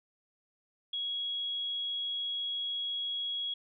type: tone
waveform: sine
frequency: 3322 Hz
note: G#7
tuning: in tune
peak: -32 dBFS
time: 0.93-3.54 s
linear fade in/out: 5 ms
effects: none